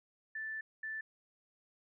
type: tone bursts at uneven times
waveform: sine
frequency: 1760 Hz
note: A6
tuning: in tune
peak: -38 dBFS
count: 2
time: 0.35-0.61 / 0.83-1.01 s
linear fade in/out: 5 ms
effects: none